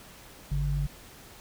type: tone pair together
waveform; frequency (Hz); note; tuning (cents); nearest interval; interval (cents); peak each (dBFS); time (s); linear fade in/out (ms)
sine; 50.54 / 143.3; G#1 / D3; -46 / -42; octave + tritone; 1804; -28; 0.51-0.87; 10
effects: pink hiss -50 dBFS RMS until 1.4 s